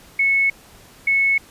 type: tone pair in turn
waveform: sine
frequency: 2200 / 2200 Hz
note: C#7 / C#7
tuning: -14 / -14 cents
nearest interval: unison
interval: 0 cents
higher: neither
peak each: -14 dBFS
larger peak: neither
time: 0.19-0.5 / 1.07-1.38 s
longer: neither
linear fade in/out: 5 ms
effects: pink hiss -47 dBFS RMS until 1.5 s + resampled to 32000 Hz